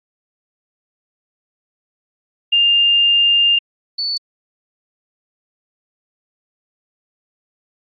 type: tone pair in turn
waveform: sine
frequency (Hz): 2805 / 4471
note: F7 / C#8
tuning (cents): +7 / +14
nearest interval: minor sixth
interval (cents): 807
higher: second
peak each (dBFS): -10 / -18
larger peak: first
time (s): 2.52-3.59 / 3.98-4.18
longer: first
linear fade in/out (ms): 10
effects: AAC 48 kbps